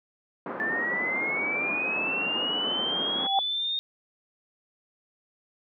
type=band-pass noise; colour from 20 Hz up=pink; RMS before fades=-35 dBFS; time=0.46-3.27 s; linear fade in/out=2 ms; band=220 to 1500 Hz; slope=24 dB/octave
type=linear sweep; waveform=sine; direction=up; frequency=1748 to 3698 Hz; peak=-26 dBFS; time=0.6-3.79 s; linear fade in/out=0 ms
type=tone with exponential growth; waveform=sine; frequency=783 Hz; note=G5; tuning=2 cents flat; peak=-18 dBFS; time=3.07-3.39 s; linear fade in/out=1 ms; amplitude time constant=69 ms
effects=none